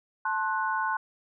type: chord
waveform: sine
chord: F# diminished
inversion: first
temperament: equal with one note detuned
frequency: 880 / 1060.5 / 1480 Hz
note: A5 / C6 / F#6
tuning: 0 / +23 / 0 cents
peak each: -30 dBFS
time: 0.25-0.97 s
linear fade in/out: 5 ms
effects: none